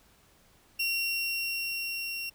30% pulse tone with level ramp, 2741 Hz, F7, 33 cents flat, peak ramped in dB -24 to -31 dBFS, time 0.79-2.3 s, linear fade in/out 10 ms, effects pink hiss -62 dBFS RMS until 2.34 s

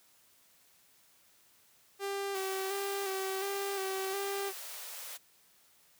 sawtooth tone with vibrato, 390.1 Hz, G4, 8 cents flat, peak -30 dBFS, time 1.99-4.53 s, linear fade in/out 50 ms, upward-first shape square, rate 1.4 Hz, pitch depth 29 cents each way
white high-pass noise, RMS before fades -44 dBFS, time 2.34-5.18 s, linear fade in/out 20 ms, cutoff 460 Hz, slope 48 dB/octave
effects white hiss -65 dBFS RMS until 5.99 s + high-pass 60 Hz 12 dB/octave

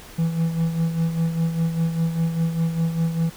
triangle tone with tremolo, 164.81 Hz, E3, in tune, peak -15 dBFS, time 0.18-3.3 s, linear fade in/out 10 ms, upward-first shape sine, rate 5 Hz, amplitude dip 60%, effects pink hiss -43 dBFS RMS until 3.36 s

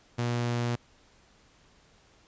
sawtooth tone, 119.9 Hz, A#2, 49 cents sharp, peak -23 dBFS, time 0.18-0.76 s, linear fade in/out 10 ms, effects pink hiss -61 dBFS RMS until 2.27 s + resampled to 16000 Hz

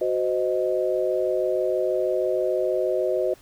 sine chord, C diminished, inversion second, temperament equal with one note detuned, 370 / 516 / 622.3 Hz, Gb4 / C5 / Eb5, 0 / -24 / 0 cents, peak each -25 dBFS, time 0.01-3.34 s, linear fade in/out 5 ms, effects pink hiss -53 dBFS RMS until 3.41 s

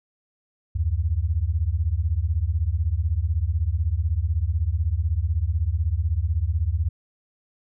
sine beating tone pair, 73.42 / 89.42 Hz, D2 / F2, 0 / +41 cents, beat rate 16 Hz, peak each -23 dBFS, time 0.75-6.89 s, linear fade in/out 10 ms, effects none

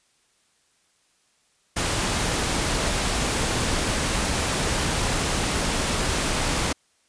pink noise, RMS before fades -24 dBFS, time 1.76-6.73 s, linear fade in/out 10 ms, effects white hiss -65 dBFS RMS until 7.08 s + resampled to 22050 Hz

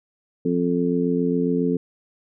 harmonic tone, 87.31 Hz, F2, in tune, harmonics 2 / 3 / 4 / 5, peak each -24 / -22 / -29 / -24 dBFS, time 0.45-1.77 s, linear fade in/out 5 ms, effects none

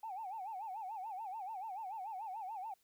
sine tone with vibrato, 816 Hz, G#5, 31 cents flat, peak -40 dBFS, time 0.03-2.74 s, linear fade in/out 5 ms, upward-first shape sine, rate 6.9 Hz, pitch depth 190 cents each way, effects tanh soft clip ceiling -36 dBFS + white hiss -75 dBFS RMS until 2.83 s

